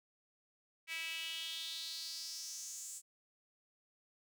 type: tone with high-pass filter sweep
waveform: sawtooth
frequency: 326.4 Hz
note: E4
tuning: 17 cents flat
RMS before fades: -44 dBFS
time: 0.87-3.02 s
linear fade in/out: 50 ms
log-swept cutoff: 2300 to 7800 Hz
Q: 4.6
effects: none